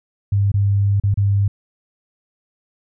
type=tone with dropouts; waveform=sine; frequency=100.2 Hz; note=G2; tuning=38 cents sharp; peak=-13 dBFS; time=0.32-1.48 s; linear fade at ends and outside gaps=5 ms; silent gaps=0.518-0.54 / 1-1.036 / 1.142-1.173 s; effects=none